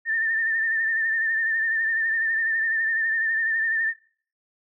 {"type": "tone with vibrato", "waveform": "sine", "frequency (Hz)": 1800, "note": "A6", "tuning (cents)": 39, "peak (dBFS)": -21, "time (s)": [0.05, 3.94], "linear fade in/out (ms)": 50, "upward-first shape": "triangle", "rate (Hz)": 12, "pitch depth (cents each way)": 53, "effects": ["noise-tail reverb RT60 0.5 s tail -23 dB re dry"]}